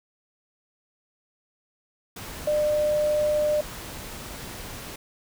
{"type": "tone in noise", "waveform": "sine", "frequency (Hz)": 600, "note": "D5", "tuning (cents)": 37, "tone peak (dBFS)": -20, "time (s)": [2.47, 3.61], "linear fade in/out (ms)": 5, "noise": "pink", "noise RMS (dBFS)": -38, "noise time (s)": [2.16, 4.96], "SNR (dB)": 15, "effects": []}